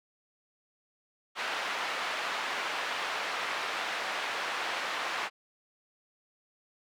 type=band-pass noise; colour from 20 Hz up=pink; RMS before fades=-34 dBFS; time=1.35-5.3 s; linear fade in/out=50 ms; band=850 to 3000 Hz; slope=12 dB/octave; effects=none